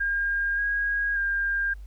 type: tone with pitch steps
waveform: sine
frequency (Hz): 1613 / 1641 / 1602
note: G6 / G#6 / G6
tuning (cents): +49 / -21 / +37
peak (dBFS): -23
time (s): 0-1.74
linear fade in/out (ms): 10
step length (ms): 580
effects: added 50 Hz sine -38 dBFS peak until 1.86 s + pink hiss -64 dBFS RMS until 1.86 s